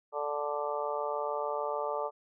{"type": "harmonic tone", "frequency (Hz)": 146.8, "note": "D3", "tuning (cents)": 0, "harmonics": [3, 4, 5, 6, 7, 8], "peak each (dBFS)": [-37, -35, -41, -37, -44, -38], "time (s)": [0.12, 2.11], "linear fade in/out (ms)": 50, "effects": []}